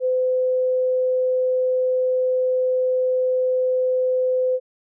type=tone; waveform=sine; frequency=510 Hz; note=C5; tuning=44 cents flat; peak=-17 dBFS; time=0-4.6 s; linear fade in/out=50 ms; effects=none